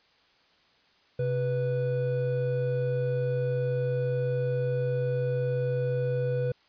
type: tone pair together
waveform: triangle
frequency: 130.81 / 493 Hz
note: C3 / B4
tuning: 0 / -3 cents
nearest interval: octave + major seventh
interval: 2297 cents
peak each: -26 dBFS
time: 1.19-6.52 s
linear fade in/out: 5 ms
effects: white hiss -63 dBFS RMS until 6.68 s + resampled to 11025 Hz